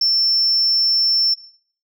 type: tone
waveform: sine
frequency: 5380 Hz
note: E8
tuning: 34 cents sharp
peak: -12 dBFS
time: 0.01-1.34 s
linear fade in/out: 5 ms
effects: noise-tail reverb RT60 0.5 s tail -17 dB re dry + tanh soft clip ceiling -11 dBFS